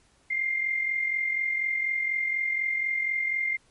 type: tone with amplitude modulation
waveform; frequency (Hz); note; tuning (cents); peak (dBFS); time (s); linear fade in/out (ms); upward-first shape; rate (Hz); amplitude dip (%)
sine; 2107; C7; +12; -22; 0.3-3.57; 10; sine; 44.1; 55
effects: pink hiss -63 dBFS RMS until 3.7 s + MP3 48 kbps